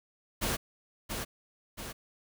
pink noise with echo, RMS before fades -31 dBFS, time 0.41-0.57 s, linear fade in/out 20 ms, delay 680 ms, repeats 2, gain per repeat -5 dB, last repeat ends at 1.93 s, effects none

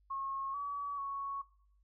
sine tone with pitch steps, 1087 / 1139 / 1109 Hz, C#6 / C#6 / C#6, -34 / +47 / 0 cents, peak -36 dBFS, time 0.1-1.42 s, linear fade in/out 10 ms, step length 440 ms, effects noise-tail reverb RT60 0.6 s tail -20 dB re dry + added 50 Hz sine -66 dBFS peak until 1.83 s

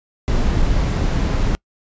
brown noise, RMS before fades -17 dBFS, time 0.28-1.55 s, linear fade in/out 0 ms, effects noise-tail reverb RT60 0.1 s tail -26 dB re dry + resampled to 16000 Hz

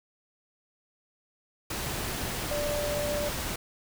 sine tone in noise, 587.3 Hz, D5, in tune, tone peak -29 dBFS, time 2.51-3.29 s, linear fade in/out 5 ms, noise pink, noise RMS -33 dBFS, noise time 1.7-3.56 s, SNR +1 dB, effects none

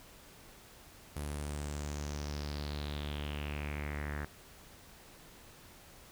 sawtooth tone with low-pass filter sweep, 73.42 Hz, D2, in tune, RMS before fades -39 dBFS, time 1.16-4.25 s, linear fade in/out 5 ms, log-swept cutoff 11000 to 1700 Hz, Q 4.8, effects pink hiss -56 dBFS RMS until 6.11 s

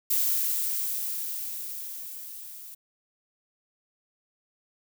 violet noise with level ramp, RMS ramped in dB -24 to -44 dBFS, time 0.1-2.75 s, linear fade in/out 10 ms, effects none

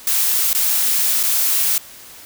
blue noise with dropouts, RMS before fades -17 dBFS, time 0.07-1.78 s, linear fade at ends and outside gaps 1 ms, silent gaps 0.531-0.549 / 1.23-1.236 s, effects white hiss -40 dBFS RMS until 2.25 s

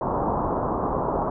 white low-pass noise, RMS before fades -25 dBFS, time 0.01-1.3 s, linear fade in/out 2 ms, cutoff 1100 Hz, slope 48 dB/octave, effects none

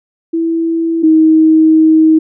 sine tone pair in turn, 329.6 / 316.7 Hz, E4 / D#4, 0 / +31 cents, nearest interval minor second, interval 69 cents, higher first, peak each -11 / -4 dBFS, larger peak second, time 0.33-1.03 / 1.03-2.19 s, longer second, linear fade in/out 10 ms, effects none

